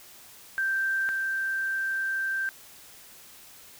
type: tone pair in turn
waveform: sine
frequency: 1568 / 1568 Hz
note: G6 / G6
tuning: 0 / 0 cents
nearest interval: unison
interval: 0 cents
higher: neither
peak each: -24 / -26 dBFS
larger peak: first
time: 0.58-1.09 / 1.09-2.49 s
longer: second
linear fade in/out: 0 ms
effects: white hiss -50 dBFS RMS until 3.79 s